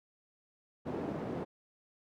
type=band-pass noise; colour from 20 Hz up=white; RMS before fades=-38 dBFS; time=0.85-1.45 s; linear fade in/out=20 ms; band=140 to 400 Hz; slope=12 dB/octave; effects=none